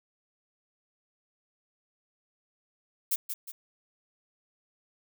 violet noise with echo, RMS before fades -27 dBFS, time 3.11-3.16 s, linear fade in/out 10 ms, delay 180 ms, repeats 2, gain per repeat -7 dB, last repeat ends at 3.52 s, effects none

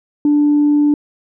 sine tone, 293.8 Hz, D4, 1 cent sharp, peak -8 dBFS, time 0.25-0.94 s, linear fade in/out 2 ms, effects tanh soft clip ceiling -6 dBFS

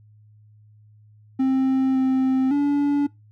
triangle tone with pitch steps, 264 / 262 / 286.7 Hz, C4 / C4 / D4, +16 / +2 / -42 cents, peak -15 dBFS, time 1.39-3.07 s, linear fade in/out 10 ms, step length 560 ms, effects noise-tail reverb RT60 0.2 s tail -22 dB re dry + added 106 Hz sine -49 dBFS peak until 3.31 s

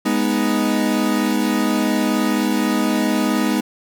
40% pulse chord, G# minor, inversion none, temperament equal, 207.7 / 246.9 / 311.1 Hz, G#3 / B3 / D#4, 0 / 0 / 0 cents, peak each -20 dBFS, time 0.05-3.61 s, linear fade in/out 10 ms, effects none

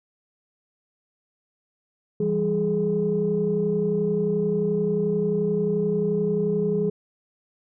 sine tone cluster, 166.8 / 198.2 / 420.1 Hz, E3 / G3 / G#4, +21 / +19 / +20 cents, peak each -26 / -26 / -22 dBFS, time 2.2-6.9 s, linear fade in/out 5 ms, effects tanh soft clip ceiling -12 dBFS

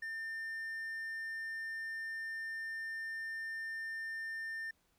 triangle tone, 1800 Hz, A6, 39 cents sharp, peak -37 dBFS, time 0.02-4.71 s, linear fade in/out 5 ms, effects pink hiss -75 dBFS RMS until 4.98 s

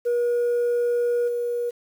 sine tone with level steps, 480 Hz, B4, 49 cents flat, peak -17 / -22 dBFS, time 0.05-1.71 s, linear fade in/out 20 ms, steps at 1.27 s, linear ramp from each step 20 ms, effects tanh soft clip ceiling -18 dBFS + 8-bit

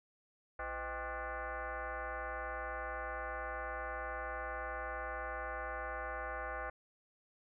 sine tone with frequency modulation, 341.8 Hz, F4, 37 cents flat, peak -38 dBFS, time 0.59-6.7 s, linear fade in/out 5 ms, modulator 284 Hz, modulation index 5.2, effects none

